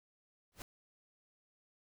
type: noise with exponential growth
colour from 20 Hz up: pink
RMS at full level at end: -42 dBFS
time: 0.52-0.62 s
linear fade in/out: 1 ms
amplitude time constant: 20 ms
effects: none